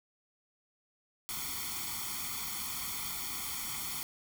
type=noise with comb filter; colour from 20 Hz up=white; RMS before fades=-38 dBFS; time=1.29-4.03 s; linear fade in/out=0 ms; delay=0.9 ms; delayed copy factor=+1; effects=none

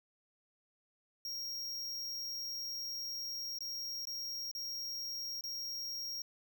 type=tone with dropouts; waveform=square; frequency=5590 Hz; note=F8; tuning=1 cent sharp; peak=-39 dBFS; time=1.25-6.22 s; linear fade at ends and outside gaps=2 ms; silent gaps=3.587-3.606 / 4.053-4.071 / 4.514-4.55 / 5.41-5.438 s; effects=11-bit

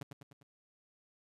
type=tone with echo; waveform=sawtooth; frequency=141.1 Hz; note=C#3; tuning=31 cents sharp; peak=-35 dBFS; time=0.01-0.03 s; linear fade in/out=5 ms; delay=100 ms; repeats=4; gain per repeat=-5 dB; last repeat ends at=0.43 s; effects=resampled to 32000 Hz

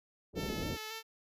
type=low-pass noise; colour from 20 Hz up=white; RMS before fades=-38 dBFS; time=0.33-0.78 s; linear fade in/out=50 ms; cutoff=440 Hz; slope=24 dB/octave
type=tone with vibrato; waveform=5% pulse; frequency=440 Hz; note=A4; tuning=in tune; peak=-29 dBFS; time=0.35-1.03 s; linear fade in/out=50 ms; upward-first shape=square; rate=3.6 Hz; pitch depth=23 cents each way
effects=resampled to 32000 Hz

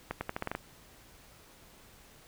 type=accelerating click train; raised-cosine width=0.5 ms; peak=-18 dBFS; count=8; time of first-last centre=0.11-0.551 s; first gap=100 ms; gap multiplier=0.84; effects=pink hiss -57 dBFS RMS until 2.27 s

